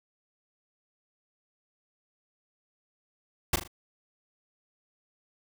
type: noise with echo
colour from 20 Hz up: pink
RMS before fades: -24 dBFS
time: 3.53-3.56 s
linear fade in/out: 5 ms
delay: 39 ms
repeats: 3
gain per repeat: -8 dB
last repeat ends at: 3.677 s
effects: none